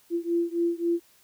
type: beating tone pair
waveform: sine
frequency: 339.4 / 343.1 Hz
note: F4 / F4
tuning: -49 / -31 cents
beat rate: 3.7 Hz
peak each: -26 / -27 dBFS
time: 0.1-1 s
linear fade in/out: 50 ms
effects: white hiss -60 dBFS RMS until 1.23 s